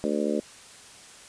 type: harmonic tone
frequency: 74 Hz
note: D2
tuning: 14 cents sharp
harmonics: 3 / 4 / 5 / 6 / 7 / 8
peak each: -29 / -30 / -31 / -32 / -32 / -33 dBFS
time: 0.04-0.4 s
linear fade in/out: 0 ms
effects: white hiss -48 dBFS RMS until 1.28 s + resampled to 22050 Hz